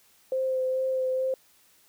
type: tone with vibrato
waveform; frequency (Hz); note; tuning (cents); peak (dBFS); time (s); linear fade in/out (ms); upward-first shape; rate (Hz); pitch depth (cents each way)
sine; 520; C5; -11; -24; 0.32-1.34; 2; sine; 2.3; 14
effects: white hiss -61 dBFS RMS until 1.88 s